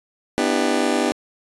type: chord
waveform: 25% pulse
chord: E minor seventh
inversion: second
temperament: just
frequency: 247.2 / 296.7 / 329.6 / 395.6 Hz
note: B3 / D4 / E4 / G4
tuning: +2 / +18 / 0 / +16 cents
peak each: -19 / -19 / -22 / -20 dBFS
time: 0.38-1.12 s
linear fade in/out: 0 ms
effects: resampled to 24000 Hz